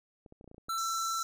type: clicks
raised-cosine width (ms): 2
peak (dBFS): -38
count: 9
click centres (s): 0.262 / 0.324 / 0.411 / 0.443 / 0.477 / 0.514 / 0.545 / 0.581 / 0.685
type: tone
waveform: square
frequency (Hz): 1338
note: E6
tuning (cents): +25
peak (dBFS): -32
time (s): 0.69-1.23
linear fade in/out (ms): 5
type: band-pass noise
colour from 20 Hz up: white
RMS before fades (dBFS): -42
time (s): 0.78-1.23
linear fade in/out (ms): 0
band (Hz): 5400 to 7400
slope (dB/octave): 96
effects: none